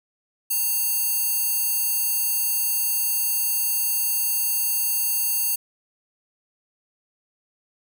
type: tone with high-pass filter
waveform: square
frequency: 915 Hz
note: A#5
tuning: 32 cents flat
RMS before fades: -23 dBFS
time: 0.5-5.56 s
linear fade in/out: 10 ms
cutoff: 11000 Hz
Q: 0.62
effects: none